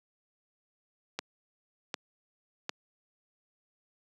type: click train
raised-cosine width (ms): 0.2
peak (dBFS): -15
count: 3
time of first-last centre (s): 1.19-2.694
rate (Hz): 1.33
effects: high-pass 200 Hz 12 dB/octave